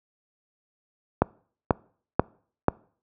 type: click train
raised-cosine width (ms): 1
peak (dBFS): -3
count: 4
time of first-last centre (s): 1.22-2.683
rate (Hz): 2.05
effects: noise-tail reverb RT60 0.5 s tail -25 dB re dry + high-pass 60 Hz 12 dB/octave